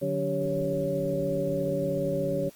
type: tone cluster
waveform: sine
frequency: 146.8 / 183.6 / 284.7 / 391.8 / 556 Hz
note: D3 / F#3 / C#4 / G4 / C#5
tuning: 0 / -13 / +46 / -1 / +5 cents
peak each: -33 / -34 / -34 / -33 / -28 dBFS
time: 0.01-2.5 s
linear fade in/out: 20 ms
effects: white hiss -55 dBFS RMS until 2.55 s + Opus 24 kbps